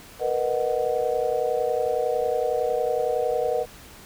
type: chord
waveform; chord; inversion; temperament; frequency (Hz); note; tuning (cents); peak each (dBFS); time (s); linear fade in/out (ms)
sine; B major seventh; third; just; 463 / 493.9 / 617.4 / 740.8; A#4 / B4 / D#5 / F#5; -12 / 0 / -14 / +2; -27 / -25 / -28 / -29; 0.19-3.66; 50
effects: pink hiss -46 dBFS RMS until 4.05 s